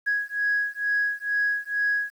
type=beating tone pair; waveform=sine; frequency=1661.2 / 1663.4 Hz; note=G#6 / G#6; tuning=0 / +2 cents; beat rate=2.2 Hz; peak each=-25 dBFS; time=0.06-2.11 s; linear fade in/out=20 ms; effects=tanh soft clip ceiling -16 dBFS + 9-bit